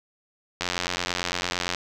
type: click train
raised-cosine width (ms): 0.2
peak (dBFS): -8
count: 102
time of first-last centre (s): 0.61-1.747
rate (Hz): 88.8
effects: none